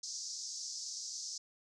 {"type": "band-pass noise", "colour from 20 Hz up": "white", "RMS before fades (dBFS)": -43, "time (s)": [0.03, 1.38], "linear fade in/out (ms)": 5, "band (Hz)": [4800, 6600], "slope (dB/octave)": 48, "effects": []}